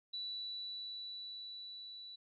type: tone with level ramp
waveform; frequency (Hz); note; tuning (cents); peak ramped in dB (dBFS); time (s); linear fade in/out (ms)
sine; 3951; B7; 0; -39 to -48; 0.13-2.16; 10
effects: none